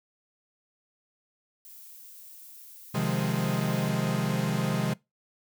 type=noise; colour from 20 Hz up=violet; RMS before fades=-48 dBFS; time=1.65-3.89 s; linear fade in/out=0 ms
type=chord; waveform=45% pulse; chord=F minor seventh; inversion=second; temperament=equal with one note detuned; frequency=130.81 / 155.56 / 175.52 / 207.7 Hz; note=C3 / Eb3 / F3 / Ab3; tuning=0 / 0 / +9 / 0 cents; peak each=-31 dBFS; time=2.94-4.94 s; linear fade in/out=10 ms
effects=noise-tail reverb RT60 0.2 s tail -22 dB re dry